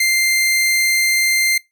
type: tone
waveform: sawtooth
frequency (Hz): 2093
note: C7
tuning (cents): 0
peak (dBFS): -10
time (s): 0-1.58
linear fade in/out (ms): 5
effects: noise-tail reverb RT60 0.2 s tail -22 dB re dry